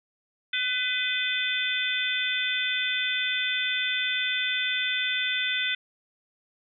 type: harmonic tone with a mistuned harmonic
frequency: 502 Hz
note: B4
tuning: 28 cents sharp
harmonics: 3 / 4 / 5 / 6 / 7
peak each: -31 / -31 / -31 / -35 / -29 dBFS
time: 0.53-5.75 s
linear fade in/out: 5 ms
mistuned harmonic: 6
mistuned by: +60 cents
effects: none